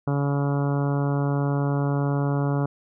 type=harmonic tone; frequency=141.6 Hz; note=C#3; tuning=37 cents sharp; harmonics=1 / 2 / 3 / 4 / 5 / 6 / 7 / 8 / 9 / 10; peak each=-22 / -28 / -32 / -34 / -36 / -38 / -39 / -40 / -41 / -42 dBFS; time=0.07-2.66 s; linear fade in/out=5 ms; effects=none